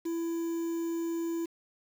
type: tone with quantisation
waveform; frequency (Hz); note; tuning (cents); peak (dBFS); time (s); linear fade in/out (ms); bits
triangle; 333.6; E4; +21; -28; 0.05-1.46; 10; 8
effects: none